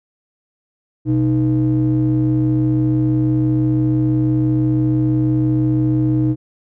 triangle ring-modulated tone, 92.5 Hz, F#2, in tune, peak -8 dBFS, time 1.05-6.36 s, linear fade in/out 50 ms, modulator 218 Hz, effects none

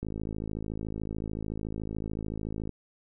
click train, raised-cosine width 3 ms, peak -22 dBFS, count 144, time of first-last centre 0.03-2.693 s, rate 53.7 Hz, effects none

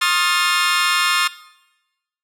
20% pulse chord, F dominant seventh, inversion second, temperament equal with one note detuned, 1072.2 / 1244.5 / 1396.9 / 1760 Hz, C6 / Eb6 / F6 / A6, +42 / 0 / 0 / 0 cents, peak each -16 dBFS, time 0.01-1.28 s, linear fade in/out 10 ms, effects noise-tail reverb RT60 1.0 s tail -19 dB re dry + low-pass 12000 Hz 12 dB/octave

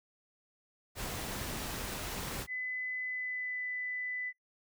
pink noise, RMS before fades -39 dBFS, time 0.95-2.47 s, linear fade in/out 50 ms
sine tone with pitch glide, 2011 to 1997.1 Hz, B6 to B6, +31 to +19 cents, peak -35 dBFS, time 2.47-4.33 s, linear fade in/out 50 ms, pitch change -12 cents, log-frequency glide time 3.04-3.66 s
effects noise-tail reverb RT60 0.1 s tail -20 dB re dry

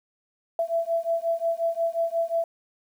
sine beating tone pair, 665 / 670.6 Hz, E5 / E5, +15 / +30 cents, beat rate 5.6 Hz, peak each -26 dBFS, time 0.59-2.44 s, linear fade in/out 2 ms, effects 9-bit

